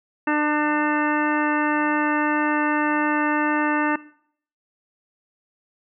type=harmonic tone with a mistuned harmonic; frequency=299.7 Hz; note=D4; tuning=35 cents sharp; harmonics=1 / 2 / 3 / 4 / 5 / 6 / 7 / 9; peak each=-21 / -30 / -25 / -29 / -28 / -27 / -36 / -33 dBFS; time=0.27-3.96 s; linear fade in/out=5 ms; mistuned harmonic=9; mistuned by=-21 cents; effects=noise-tail reverb RT60 0.6 s tail -20 dB re dry